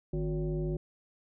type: tone with frequency modulation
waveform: sine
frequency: 155.56 Hz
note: D#3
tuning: in tune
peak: -29 dBFS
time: 0.13-0.77 s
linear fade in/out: 5 ms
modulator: 206 Hz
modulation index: 1.2
effects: none